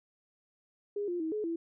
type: tone with pitch steps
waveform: sine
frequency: 409.5 / 350.8 / 319.6 / 425 / 333.2 Hz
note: G#4 / F4 / D#4 / G#4 / E4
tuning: -24 / +8 / +47 / +40 / +19 cents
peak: -31 dBFS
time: 0.96-1.56 s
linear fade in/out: 5 ms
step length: 120 ms
effects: none